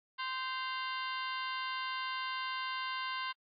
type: harmonic tone with a mistuned harmonic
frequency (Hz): 520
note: C5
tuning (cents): -11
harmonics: 2 / 3 / 4 / 5 / 6 / 7 / 8 / 9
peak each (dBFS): -38 / -42 / -44 / -46 / -48 / -49 / -50 / -51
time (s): 0.18-3.33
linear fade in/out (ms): 20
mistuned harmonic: 5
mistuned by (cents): +120
effects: AAC 48 kbps